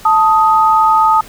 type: tone pair together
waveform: sine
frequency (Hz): 880 / 1251.7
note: A5 / D#6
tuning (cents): 0 / +10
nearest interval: tritone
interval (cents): 610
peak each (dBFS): -10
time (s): 0.05-1.21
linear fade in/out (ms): 5
effects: pink hiss -37 dBFS RMS until 1.28 s